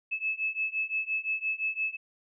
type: beating tone pair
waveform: sine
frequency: 2600 / 2605.8 Hz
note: E7 / E7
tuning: -24 / -21 cents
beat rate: 5.8 Hz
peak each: -32 / -31 dBFS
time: 0.11-1.97 s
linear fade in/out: 20 ms
effects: none